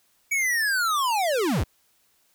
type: linear sweep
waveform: square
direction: down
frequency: 2281 to 41.2 Hz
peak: -22 dBFS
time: 0.31-1.64 s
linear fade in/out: 10 ms
effects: white hiss -65 dBFS RMS until 2.34 s